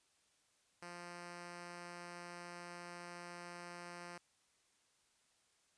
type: tone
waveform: 5% pulse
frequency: 174.61 Hz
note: F3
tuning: in tune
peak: -37 dBFS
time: 0.82-4.18 s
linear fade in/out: 5 ms
effects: white hiss -75 dBFS RMS until 5.77 s + resampled to 22050 Hz